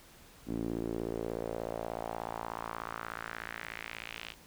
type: tone with band-pass filter sweep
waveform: sawtooth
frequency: 56.6 Hz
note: A1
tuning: 50 cents sharp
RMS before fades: -39 dBFS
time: 0.46-4.35 s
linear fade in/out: 50 ms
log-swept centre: 270 to 3000 Hz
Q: 2.6
effects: pink hiss -57 dBFS RMS until 4.46 s